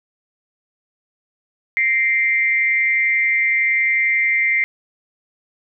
sine tone with amplitude modulation, 2093 Hz, C7, in tune, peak -11 dBFS, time 1.77-4.64 s, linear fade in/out 0 ms, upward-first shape sine, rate 231 Hz, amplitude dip 70%, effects none

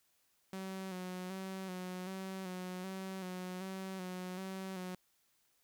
sawtooth tone with vibrato, 186.5 Hz, F#3, 14 cents sharp, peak -37 dBFS, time 0.53-4.95 s, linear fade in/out 2 ms, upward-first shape square, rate 1.3 Hz, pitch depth 35 cents each way, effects white hiss -75 dBFS RMS until 5.63 s

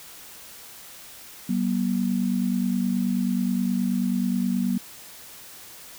sine tone pair together, 190 / 239.4 Hz, F#3 / A#3, +46 / +46 cents, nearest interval major third, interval 400 cents, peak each -24 dBFS, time 1.49-4.78 s, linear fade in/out 5 ms, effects white hiss -44 dBFS RMS until 5.98 s

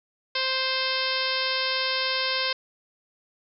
harmonic tone, 523.3 Hz, C5, in tune, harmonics 1 / 2 / 3 / 4 / 5 / 6 / 7 / 8 / 9 / 10, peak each -33 / -33 / -33 / -33 / -33 / -33 / -33 / -33 / -33 / -33 dBFS, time 0.35-2.53 s, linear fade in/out 5 ms, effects none

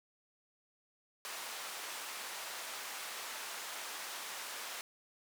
pink band-pass noise, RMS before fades -44 dBFS, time 1.25-4.81 s, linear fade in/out 0 ms, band 830 to 14000 Hz, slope 12 dB/octave, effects none

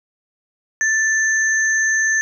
sine tone pair together, 1762 / 6279 Hz, A6 / G8, +2 / +2 cents, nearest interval octave + minor seventh, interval 2200 cents, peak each -15 / -23 dBFS, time 0.81-2.21 s, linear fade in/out 0 ms, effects none

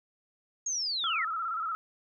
sine linear sweep, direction down, 6645 to 1722 Hz, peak -29 dBFS, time 0.66-1.25 s, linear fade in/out 5 ms
sine tone with vibrato, 1318.5 Hz, E6, in tune, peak -30 dBFS, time 1.04-1.75 s, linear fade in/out 0 ms, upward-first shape square, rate 17 Hz, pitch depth 59 cents each way
effects none

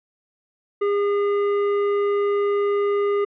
sine tone with hard clipping, 406.4 Hz, G#4, 38 cents flat, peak -20 dBFS, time 0.81-3.25 s, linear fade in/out 10 ms, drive 12 dB, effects low-pass 2000 Hz 12 dB/octave

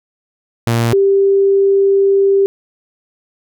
sawtooth / sine tone pair in turn, 116.54 / 393.6 Hz, A#2 / G4, 0 / +7 cents, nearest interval octave + major sixth, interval 2107 cents, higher second, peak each -8 dBFS, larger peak neither, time 0.67-0.93 / 0.93-2.46 s, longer second, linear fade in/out 0 ms, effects none

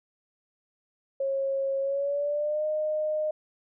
sine tone with pitch glide, 544 to 614.2 Hz, C#5 to D#5, -33 to -23 cents, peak -25 dBFS, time 1.2-3.31 s, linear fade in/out 5 ms, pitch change +210 cents, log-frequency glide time 1.8-2.66 s, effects none

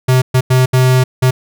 square tone bursts at uneven times, 128.6 Hz, C3, 30 cents flat, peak -8 dBFS, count 5, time 0.08-0.22 / 0.34-0.41 / 0.5-0.66 / 0.73-1.04 / 1.22-1.31 s, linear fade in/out 10 ms, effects none

